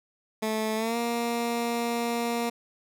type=tone with pitch glide; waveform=15% pulse; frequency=218.3 to 235.3 Hz; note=A3 to A#3; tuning=-13 to +16 cents; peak=-20 dBFS; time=0.42-2.5 s; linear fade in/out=10 ms; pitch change=+129 cents; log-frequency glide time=0.76-0.97 s; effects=none